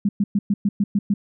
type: tone bursts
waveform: sine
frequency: 201.9 Hz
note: G#3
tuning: 49 cents flat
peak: -15 dBFS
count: 8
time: 0.05-1.14 s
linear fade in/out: 5 ms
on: 40 ms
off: 110 ms
effects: none